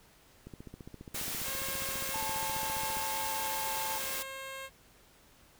click train, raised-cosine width 3 ms, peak -32 dBFS, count 38, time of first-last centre 0.47-2.97 s, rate 14.8 Hz
white noise, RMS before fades -37 dBFS, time 1.14-4.23 s, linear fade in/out 10 ms
10% pulse tone with pitch glide, 539 to 535.6 Hz, C#5 to C5, -49 to +40 cents, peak -32 dBFS, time 1.43-4.7 s, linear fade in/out 50 ms, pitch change -11 cents, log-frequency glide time 3.19-4.17 s
sine tone with vibrato, 879 Hz, A5, 2 cents flat, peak -36 dBFS, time 2.14-3.98 s, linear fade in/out 0 ms, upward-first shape sine, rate 8 Hz, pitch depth 8 cents each way
effects pink hiss -61 dBFS RMS until 5.59 s

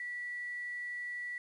sine tone with quantisation, 1952 Hz, B6, 21 cents flat, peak -37 dBFS, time 0-1.38 s, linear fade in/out 2 ms, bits 10, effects resampled to 24000 Hz

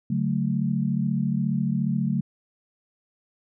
sine tone cluster, 143.4 / 185.8 / 220.2 Hz, D3 / F#3 / A3, -41 / +7 / +2 cents, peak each -26 dBFS, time 0.1-2.21 s, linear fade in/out 5 ms, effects none

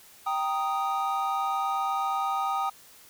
triangle chord, Eb major, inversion first, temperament equal, 784 / 932.3 / 1244.5 Hz, G5 / Bb5 / Eb6, 0 / 0 / 0 cents, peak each -27 / -32 / -27 dBFS, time 0.26-2.7 s, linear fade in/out 10 ms, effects white hiss -53 dBFS RMS until 3.09 s

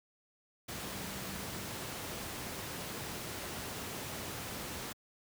sine tone in noise, 194.5 Hz, G3, 13 cents flat, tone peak -48 dBFS, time 0.72-1.67 s, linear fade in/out 10 ms, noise pink, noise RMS -41 dBFS, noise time 0.68-4.93 s, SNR -10 dB, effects high-pass 80 Hz 12 dB/octave

